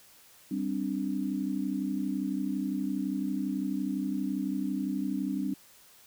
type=chord; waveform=sine; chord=G suspended fourth; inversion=none; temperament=equal; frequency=196 / 261.6 / 293.7 Hz; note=G3 / C4 / D4; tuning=0 / 0 / 0 cents; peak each=-33 dBFS; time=0.51-5.54 s; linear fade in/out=5 ms; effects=white hiss -57 dBFS RMS until 6.06 s